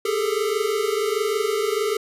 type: tone cluster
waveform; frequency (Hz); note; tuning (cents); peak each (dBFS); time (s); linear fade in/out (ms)
square; 401.2 / 426.2 / 447.6; G4 / G#4 / A4; +40 / +45 / +30; -26; 0.05-1.97; 5
effects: resampled to 32000 Hz